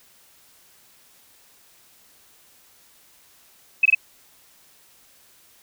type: tone bursts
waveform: sine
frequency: 2563 Hz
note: E7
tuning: 49 cents flat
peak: -11 dBFS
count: 3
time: 3.83-3.949 s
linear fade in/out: 5 ms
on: 25 ms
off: 22 ms
effects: white hiss -55 dBFS RMS until 5.62 s